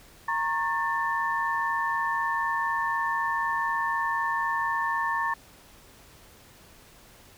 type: tone cluster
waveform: sine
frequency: 929 / 1093 / 1776 Hz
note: A#5 / C#6 / A6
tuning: -6 / -25 / +16 cents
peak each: -29 dBFS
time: 0.28-5.34 s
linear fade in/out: 5 ms
effects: pink hiss -53 dBFS RMS until 7.37 s